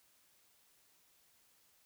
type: silence
effects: white hiss -70 dBFS RMS until 1.85 s